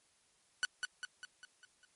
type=tone with echo; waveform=sawtooth; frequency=1485 Hz; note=F#6; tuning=6 cents sharp; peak=-26 dBFS; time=0.63-0.65 s; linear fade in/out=0 ms; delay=200 ms; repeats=6; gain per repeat=-5 dB; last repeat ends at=1.85 s; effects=white hiss -71 dBFS RMS until 1.95 s + MP3 48 kbps